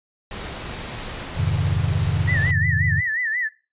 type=noise; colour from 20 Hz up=pink; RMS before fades=-32 dBFS; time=0.31-2.51 s; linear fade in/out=2 ms
type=noise bursts; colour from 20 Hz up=violet; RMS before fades=-32 dBFS; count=3; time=0.68-1.121 s; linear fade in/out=5 ms; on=27 ms; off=180 ms
type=chord; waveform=sine; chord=F minor seventh; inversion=none; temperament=equal; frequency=87.31 / 103.83 / 130.81 / 155.56 Hz; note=F2 / Ab2 / C3 / Eb3; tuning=0 / 0 / 0 / 0 cents; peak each=-23 / -24 / -25 / -25 dBFS; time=1.36-3.01 s; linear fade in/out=20 ms
type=tone with vibrato; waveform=sine; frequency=1864.7 Hz; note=A#6; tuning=in tune; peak=-21 dBFS; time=2.27-3.49 s; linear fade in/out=20 ms; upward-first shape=sine; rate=5.6 Hz; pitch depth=130 cents each way
effects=noise-tail reverb RT60 0.3 s tail -18 dB re dry + resampled to 8000 Hz